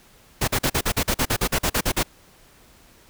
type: noise bursts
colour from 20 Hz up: pink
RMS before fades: -21 dBFS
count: 15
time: 0.41-2.032 s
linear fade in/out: 10 ms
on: 68 ms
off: 43 ms
effects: pink hiss -53 dBFS RMS until 3.09 s